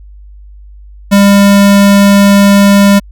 square tone, 200.3 Hz, G3, 38 cents sharp, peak -3 dBFS, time 1.11-3 s, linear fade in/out 20 ms, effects added 50 Hz sine -30 dBFS peak until 3.11 s

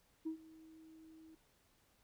sine tone with ADSR envelope, 319.4 Hz, D#4, 45 cents sharp, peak -35 dBFS, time 0.25-1.35 s, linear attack 18 ms, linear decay 100 ms, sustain -21 dB, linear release 3 ms, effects tanh soft clip ceiling -34 dBFS + pink hiss -73 dBFS RMS until 2.03 s

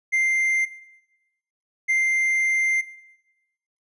triangle tone pair in turn, 2093 / 2093 Hz, C7 / C7, 0 / 0 cents, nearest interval unison, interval 0 cents, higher neither, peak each -16 / -16 dBFS, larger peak neither, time 0.12-0.66 / 1.88-2.82 s, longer second, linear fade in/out 20 ms, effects noise-tail reverb RT60 1.0 s tail -18 dB re dry + resampled to 24000 Hz

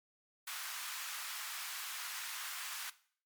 pink high-pass noise, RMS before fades -43 dBFS, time 0.47-2.9 s, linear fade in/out 5 ms, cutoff 1100 Hz, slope 24 dB/octave, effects noise-tail reverb RT60 0.5 s tail -17 dB re dry + MP3 96 kbps

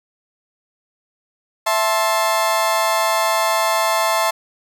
35% pulse chord, A minor, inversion second, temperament just, 660 / 880 / 1056 Hz, E5 / A5 / C6, +2 / 0 / +16 cents, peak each -18 / -19 / -19 dBFS, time 1.66-4.31 s, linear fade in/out 10 ms, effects none

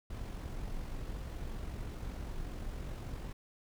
brown noise with amplitude modulation, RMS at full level -39 dBFS, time 0.1-3.33 s, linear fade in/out 5 ms, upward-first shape sine, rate 45.2 Hz, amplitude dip 35%, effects none

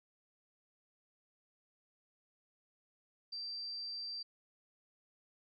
sine tone, 4693 Hz, D8, 2 cents flat, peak -40 dBFS, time 3.32-4.23 s, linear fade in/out 10 ms, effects none

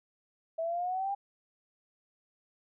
sine exponential sweep, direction up, 647 to 807 Hz, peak -30 dBFS, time 0.58-1.15 s, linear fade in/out 10 ms, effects none

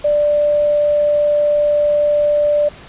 sine tone with quantisation, 590 Hz, D5, 8 cents sharp, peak -11 dBFS, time 0.04-2.69 s, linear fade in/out 10 ms, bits 6, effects pink hiss -38 dBFS RMS until 2.88 s + resampled to 8000 Hz

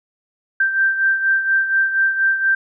sine beating tone pair, 1568 / 1572.2 Hz, G6 / G6, 0 / +5 cents, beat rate 4.2 Hz, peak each -15 / -22 dBFS, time 0.6-2.55 s, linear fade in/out 5 ms, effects none

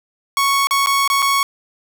sawtooth tone with dropouts, 1108.7 Hz, C#6, in tune, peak -10 dBFS, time 0.37-1.43 s, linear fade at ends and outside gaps 1 ms, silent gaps 0.671-0.709 / 0.861-0.87 / 1.077-1.1 / 1.221-1.225 s, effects none

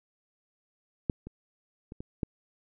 clicks, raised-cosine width 3 ms, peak -13 / -28 / -29 / -26 / -16 dBFS, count 5, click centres 1.098 / 1.27 / 1.921 / 2.005 / 2.232 s, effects none

